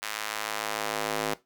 square tone with high-pass filter sweep, 53.3 Hz, G#1, 46 cents sharp, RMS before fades -32 dBFS, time 0.02-1.34 s, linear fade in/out 5 ms, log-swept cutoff 1500 to 380 Hz, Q 0.8, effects noise-tail reverb RT60 0.2 s tail -17 dB re dry

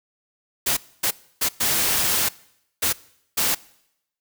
white noise bursts at uneven times, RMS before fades -21 dBFS, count 6, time 0.66-0.77 / 1.03-1.11 / 1.41-1.49 / 1.6-2.29 / 2.82-2.93 / 3.37-3.55 s, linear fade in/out 10 ms, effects noise-tail reverb RT60 0.8 s tail -22 dB re dry

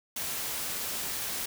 white noise, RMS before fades -34 dBFS, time 0.16-1.46 s, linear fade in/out 5 ms, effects none

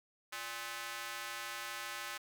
square tone with high-pass filter, 116.54 Hz, A#2, in tune, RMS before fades -43 dBFS, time 0.32-2.18 s, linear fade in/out 10 ms, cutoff 1400 Hz, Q 1.1, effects none

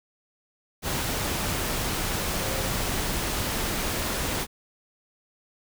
sine tone in noise, 531 Hz, C5, 25 cents sharp, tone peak -36 dBFS, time 2.37-2.7 s, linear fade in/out 50 ms, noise pink, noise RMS -28 dBFS, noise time 0.82-4.47 s, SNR -11 dB, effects none

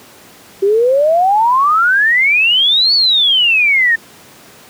sine exponential two-way sweep, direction up then down, 383.1 to 4525 to 1793 Hz, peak -8 dBFS, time 0.62-3.96 s, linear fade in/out 10 ms, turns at 2.94 s, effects pink hiss -40 dBFS RMS until 4.69 s + high-pass 150 Hz 12 dB/octave

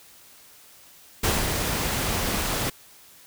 pink noise with ADSR envelope, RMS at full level -22 dBFS, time 1.23-2.7 s, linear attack 10 ms, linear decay 190 ms, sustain -4 dB, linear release 6 ms, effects white hiss -51 dBFS RMS until 3.26 s

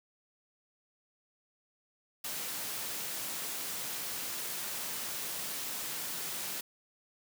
white high-pass noise, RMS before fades -38 dBFS, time 2.24-6.61 s, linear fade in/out 5 ms, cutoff 110 Hz, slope 24 dB/octave, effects none

